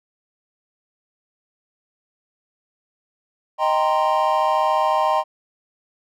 triangle chord, C minor seventh, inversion first, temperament equal, 622.3 / 784 / 932.3 / 1046.5 Hz, Eb5 / G5 / Bb5 / C6, 0 / 0 / 0 / 0 cents, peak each -20 dBFS, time 3.58-5.24 s, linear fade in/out 50 ms, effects none

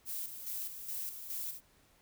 violet noise with tremolo, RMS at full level -39 dBFS, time 0.05-1.61 s, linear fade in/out 50 ms, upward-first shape square, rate 2.4 Hz, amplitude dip 55%, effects pink hiss -67 dBFS RMS until 2.01 s

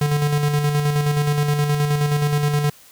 square tone with tremolo, 146.83 Hz, D3, in tune, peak -16 dBFS, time 0.01-2.7 s, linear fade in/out 5 ms, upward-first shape square, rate 9.5 Hz, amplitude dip 40%, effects white hiss -48 dBFS RMS until 2.91 s

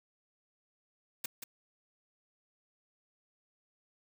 white noise with echo, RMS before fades -36 dBFS, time 1.24-1.26 s, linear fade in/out 5 ms, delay 180 ms, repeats 1, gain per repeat -7 dB, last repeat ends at 1.44 s, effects none

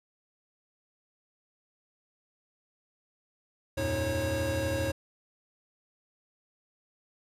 square tone cluster, 81.4 / 93.8 / 117.1 / 314.9 / 546 Hz, E2 / F#2 / A#2 / D#4 / C#5, -21 / +24 / +8 / +21 / -26 cents, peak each -37 / -37 / -37 / -37 / -32 dBFS, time 3.77-4.92 s, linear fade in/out 10 ms, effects resampled to 32000 Hz

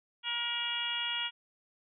harmonic tone with a mistuned harmonic, 475.3 Hz, A#4, 34 cents sharp, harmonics 2 / 3 / 4 / 5 / 6 / 7, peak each -43 / -41 / -43 / -41 / -35 / -36 dBFS, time 0.23-1.31 s, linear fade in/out 50 ms, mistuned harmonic 5, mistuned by -30 cents, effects none

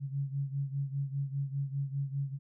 sine beating tone pair, 137.6 / 142.6 Hz, C#3 / C#3, -12 / +49 cents, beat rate 5 Hz, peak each -33 / -37 dBFS, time 0-2.39 s, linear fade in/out 50 ms, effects none

